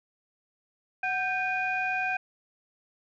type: tone cluster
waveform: sine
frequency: 744 / 1568 / 2457 Hz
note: F#5 / G6 / D#7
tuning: +9 / 0 / -22 cents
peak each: -30 dBFS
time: 1.03-2.17 s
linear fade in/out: 5 ms
effects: tanh soft clip ceiling -18 dBFS